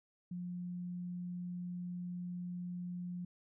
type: tone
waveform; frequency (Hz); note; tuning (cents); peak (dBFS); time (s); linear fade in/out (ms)
sine; 177.6; F3; +29; -39; 0.31-3.25; 5
effects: none